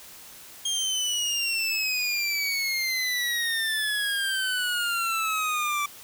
25% pulse exponential sweep, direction down, 3233 to 1159 Hz, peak -21 dBFS, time 0.65-5.86 s, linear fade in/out 5 ms, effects white hiss -46 dBFS RMS until 6.03 s

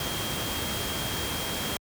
sine tone in noise, 3226 Hz, G7, 49 cents sharp, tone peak -36 dBFS, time 0-1.77 s, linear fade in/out 2 ms, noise pink, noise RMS -31 dBFS, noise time 0-1.77 s, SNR -8 dB, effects high-pass 60 Hz 12 dB/octave

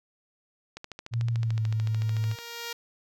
click train, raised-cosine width 0.2 ms, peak -22 dBFS, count 23, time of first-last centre 0.77-2.388 s, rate 13.6 Hz
sine tone with pitch glide, 116.54 to 110 Hz, A#2 to A2, 0 to 0 cents, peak -24 dBFS, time 1.11-2.36 s, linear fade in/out 50 ms, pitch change -100 cents, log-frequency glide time 1.32-1.63 s
5% pulse tone with exponential growth, 468.7 Hz, A#4, 9 cents sharp, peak -21 dBFS, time 1.12-2.73 s, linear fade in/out 5 ms, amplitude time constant 350 ms
effects none

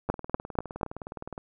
two click trains, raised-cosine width 1 ms, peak -23 / -9 dBFS, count 26 / 4, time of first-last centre 0.09-1.379 / 0.1-0.832 s, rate 19.4 / 4.1 Hz, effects none

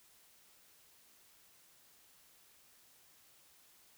silence, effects white hiss -65 dBFS RMS until 3.97 s

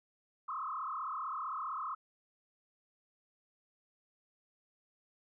sine tone with frequency modulation, 1174.7 Hz, D6, in tune, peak -36 dBFS, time 0.48-1.95 s, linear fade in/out 10 ms, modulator 35.5 Hz, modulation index 3.9, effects none

